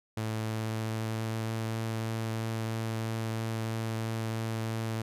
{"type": "tone with pitch glide", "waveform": "sawtooth", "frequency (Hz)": [110, 112.12], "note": ["A2", "A2"], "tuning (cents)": [0, 33], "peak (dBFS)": -27, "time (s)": [0.17, 5.02], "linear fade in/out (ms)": 5, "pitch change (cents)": 33, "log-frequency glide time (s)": [0.39, 1.65], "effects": ["resampled to 32000 Hz"]}